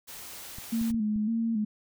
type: noise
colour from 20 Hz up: white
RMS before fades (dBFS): -43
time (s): 0.07-0.92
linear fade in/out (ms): 20
type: clicks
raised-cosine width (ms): 5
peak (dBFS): -30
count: 5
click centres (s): 0.585 / 0.814 / 0.907 / 0.944 / 1.16
type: tone with vibrato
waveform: sine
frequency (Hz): 220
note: A3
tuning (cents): 0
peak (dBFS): -25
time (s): 0.72-1.65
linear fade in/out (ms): 10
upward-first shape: square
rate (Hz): 1.8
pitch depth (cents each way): 63
effects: none